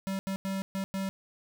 square tone bursts at uneven times, 193.2 Hz, G3, 25 cents flat, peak -31 dBFS, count 5, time 0.07-0.19 / 0.27-0.36 / 0.45-0.62 / 0.75-0.84 / 0.94-1.09 s, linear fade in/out 0 ms, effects none

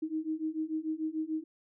sine beating tone pair, 311.1 / 317.9 Hz, D#4 / D#4, 0 / +37 cents, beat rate 6.8 Hz, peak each -35 / -34 dBFS, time 0.02-1.44 s, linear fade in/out 10 ms, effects none

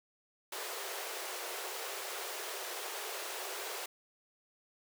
pink high-pass noise, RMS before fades -41 dBFS, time 0.52-3.86 s, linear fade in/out 5 ms, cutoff 360 Hz, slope 96 dB/octave, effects none

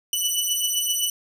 15% pulse beating tone pair, 2963 / 2970.7 Hz, F#7 / F#7, +2 / +6 cents, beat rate 7.7 Hz, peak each -19 / -16 dBFS, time 0.13-1.1 s, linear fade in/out 2 ms, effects none

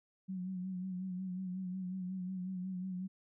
sine tone with vibrato, 185 Hz, F#3, in tune, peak -37 dBFS, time 0.28-3.08 s, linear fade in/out 20 ms, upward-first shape sine, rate 5.5 Hz, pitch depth 47 cents each way, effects none

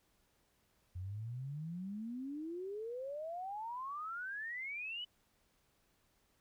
sine exponential sweep, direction up, 87.31 to 3020 Hz, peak -40 dBFS, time 0.95-5.05 s, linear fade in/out 10 ms, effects pink hiss -75 dBFS RMS until 6.4 s

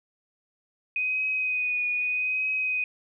sine tone with vibrato, 2497 Hz, D#7, 6 cents sharp, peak -24 dBFS, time 0.96-2.84 s, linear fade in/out 2 ms, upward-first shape triangle, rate 0.81 Hz, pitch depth 30 cents each way, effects none

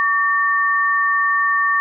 sine tone pair together, 1140.9 / 1811 Hz, C#6 / A6, +50 / +49 cents, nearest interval minor sixth, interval 799 cents, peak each -17 dBFS, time 0-1.8 s, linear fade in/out 0 ms, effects none

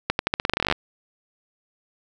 accelerating click train, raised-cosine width 0.3 ms, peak -4 dBFS, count 17, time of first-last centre 0.1-0.725 s, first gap 91 ms, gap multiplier 0.87, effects none

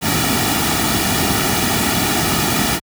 pink noise with comb filter, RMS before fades -17 dBFS, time 0.01-2.8 s, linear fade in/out 50 ms, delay 1.9 ms, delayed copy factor -0.65, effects high-pass 60 Hz 12 dB/octave

